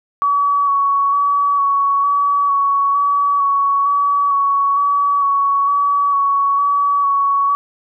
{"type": "tone with vibrato", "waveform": "sine", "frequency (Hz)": 1128, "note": "C#6", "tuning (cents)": 30, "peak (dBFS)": -12, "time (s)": [0.22, 7.55], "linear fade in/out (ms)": 0, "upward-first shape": "square", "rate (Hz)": 1.1, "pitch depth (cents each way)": 16, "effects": []}